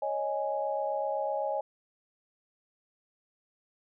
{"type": "chord", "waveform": "sine", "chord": "C# suspended second", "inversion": "none", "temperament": "equal", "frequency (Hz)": [554.4, 622.3, 830.6], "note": ["C#5", "D#5", "G#5"], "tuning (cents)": [0, 0, 0], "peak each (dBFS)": -33, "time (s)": [0.02, 1.61], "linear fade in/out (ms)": 5, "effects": []}